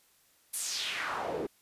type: noise with band-pass filter sweep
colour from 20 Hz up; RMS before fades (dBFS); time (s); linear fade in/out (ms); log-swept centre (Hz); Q
pink; -35; 0.53-1.47; 10; 11000 to 320; 2.5
effects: white hiss -66 dBFS RMS until 1.61 s + resampled to 32000 Hz